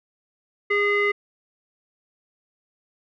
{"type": "tone with low-pass filter", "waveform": "square", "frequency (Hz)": 409.3, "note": "G#4", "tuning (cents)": -25, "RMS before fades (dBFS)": -21, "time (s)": [0.7, 1.12], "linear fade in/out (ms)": 10, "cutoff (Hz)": 2100, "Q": 5.6, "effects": []}